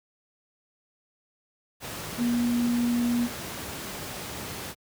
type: tone in noise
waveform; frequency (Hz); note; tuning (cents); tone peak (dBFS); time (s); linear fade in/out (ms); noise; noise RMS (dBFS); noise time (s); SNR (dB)
sine; 239.5; A#3; +47; -22; 2.17-3.29; 50; pink; -36; 1.8-4.75; +11
effects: high-pass 80 Hz 12 dB/octave